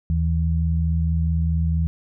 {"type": "tone pair together", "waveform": "sine", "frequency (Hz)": [78.54, 163.1], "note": ["D#2", "E3"], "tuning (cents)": [17, -18], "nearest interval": "octave + minor second", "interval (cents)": 1265, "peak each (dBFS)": [-19, -23], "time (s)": [0.1, 1.87], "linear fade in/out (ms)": 0, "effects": []}